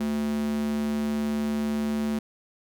square tone with high-pass filter, 73.42 Hz, D2, in tune, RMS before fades -27 dBFS, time 0-2.19 s, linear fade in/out 5 ms, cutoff 220 Hz, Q 3.5, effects none

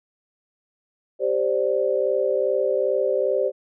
sine chord, G suspended fourth, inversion none, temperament equal with one note detuned, 392 / 524.8 / 587.3 Hz, G4 / C5 / D5, 0 / +5 / 0 cents, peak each -24 / -22 / -24 dBFS, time 1.19-3.52 s, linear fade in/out 50 ms, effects none

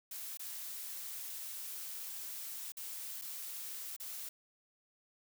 blue noise with dropouts, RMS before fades -44 dBFS, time 0.11-4.29 s, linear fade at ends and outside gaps 5 ms, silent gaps 0.373-0.394 / 2.721-2.769 / 3.215-3.219 / 3.965-3.999 s, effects none

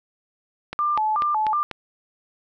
click train, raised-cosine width 0.3 ms, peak -14 dBFS, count 5, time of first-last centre 0.73-1.713 s, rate 4.07 Hz
sine tone with vibrato, 1014 Hz, B5, 45 cents sharp, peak -19 dBFS, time 0.79-1.63 s, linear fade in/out 0 ms, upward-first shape square, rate 2.7 Hz, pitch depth 280 cents each way
effects none

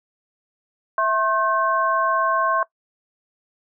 sine tone cluster, 657 / 1074 / 1539 Hz, E5 / C6 / G6, -6 / +45 / -32 cents, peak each -23 / -19 / -25 dBFS, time 0.98-2.63 s, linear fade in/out 2 ms, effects noise-tail reverb RT60 0.1 s tail -20 dB re dry

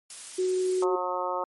blue noise, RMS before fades -38 dBFS, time 0.1-0.84 s, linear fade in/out 2 ms
sine tone, 370 Hz, F#4, in tune, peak -23 dBFS, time 0.38-0.96 s, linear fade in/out 10 ms
harmonic tone, 180.8 Hz, F#3, 40 cents flat, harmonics 2 / 3 / 4 / 5 / 6 / 7, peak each -37 / -32 / -36 / -32 / -34 / -35 dBFS, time 0.82-1.44 s, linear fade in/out 2 ms
effects MP3 48 kbps

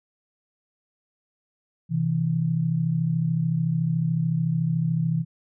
sine tone pair together, 129.77 / 163.5 Hz, C3 / E3, -14 / -14 cents, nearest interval major third, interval 400 cents, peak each -26 / -22 dBFS, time 1.89-5.25 s, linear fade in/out 50 ms, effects none

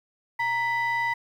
sine tone pair together, 932.3 / 1984.6 Hz, A#5 / B6, 0 / +8 cents, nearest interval octave + minor second, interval 1308 cents, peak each -24 dBFS, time 0.39-1.14 s, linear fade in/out 10 ms, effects tanh soft clip ceiling -20 dBFS + 9-bit

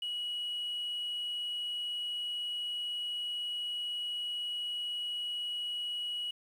sine tone, 2918 Hz, F#7, 25 cents flat, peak -32 dBFS, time 0.02-6.31 s, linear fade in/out 5 ms, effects tanh soft clip ceiling -31 dBFS + 10-bit

